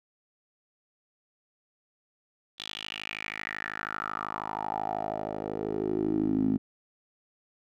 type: tone with band-pass filter sweep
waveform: 10% pulse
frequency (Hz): 52.8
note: G#1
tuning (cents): +29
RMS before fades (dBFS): -32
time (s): 2.58-6.58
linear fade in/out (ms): 20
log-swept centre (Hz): 3600 to 240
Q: 5.1
effects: none